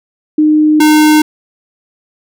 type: tone pair in turn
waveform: sine / square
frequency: 305.7 / 305.7 Hz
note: D#4 / D#4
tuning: -30 / -30 cents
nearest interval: unison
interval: 0 cents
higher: neither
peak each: -5 dBFS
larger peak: neither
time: 0.38-0.8 / 0.8-1.22 s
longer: neither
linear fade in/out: 5 ms
effects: none